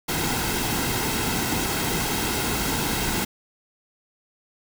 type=noise with comb filter; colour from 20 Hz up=pink; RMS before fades=-25 dBFS; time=0.08-3.25 s; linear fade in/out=10 ms; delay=1.7 ms; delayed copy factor=-0.55; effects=none